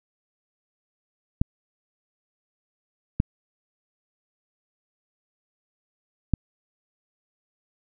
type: clicks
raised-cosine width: 5 ms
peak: -7 dBFS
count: 3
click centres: 1.415 / 3.201 / 6.337 s
effects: none